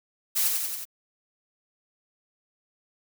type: noise with echo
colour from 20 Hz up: blue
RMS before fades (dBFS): -24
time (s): 0.35-0.49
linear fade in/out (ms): 20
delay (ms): 91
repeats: 4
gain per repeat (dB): -3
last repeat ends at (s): 0.854
effects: none